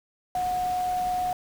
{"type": "tone in noise", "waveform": "sine", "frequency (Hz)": 729, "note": "F#5", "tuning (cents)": -26, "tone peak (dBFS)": -24, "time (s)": [0.35, 1.33], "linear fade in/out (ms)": 2, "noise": "pink", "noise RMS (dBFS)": -41, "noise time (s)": [0.35, 1.33], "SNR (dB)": 14, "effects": []}